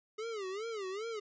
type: tone with vibrato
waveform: square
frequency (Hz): 415.3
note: G#4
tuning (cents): 0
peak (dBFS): -38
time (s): 0.18-1.2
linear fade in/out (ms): 10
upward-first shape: sine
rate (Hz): 2.5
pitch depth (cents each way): 190
effects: resampled to 16000 Hz